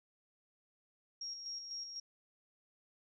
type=tone with tremolo; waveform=sine; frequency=5588 Hz; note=F8; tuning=in tune; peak=-40 dBFS; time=1.21-2 s; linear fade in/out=5 ms; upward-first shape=square; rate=4 Hz; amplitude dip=45%; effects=none